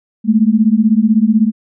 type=beating tone pair; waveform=sine; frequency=210.4 / 226.4 Hz; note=G#3 / A3; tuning=+23 / +50 cents; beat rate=16 Hz; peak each=-11 dBFS; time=0.24-1.52 s; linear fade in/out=50 ms; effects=none